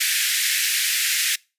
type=high-pass noise; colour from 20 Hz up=pink; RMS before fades=-21 dBFS; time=0-1.36 s; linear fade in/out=10 ms; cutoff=1700 Hz; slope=48 dB/octave; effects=noise-tail reverb RT60 0.3 s tail -25 dB re dry + resampled to 32000 Hz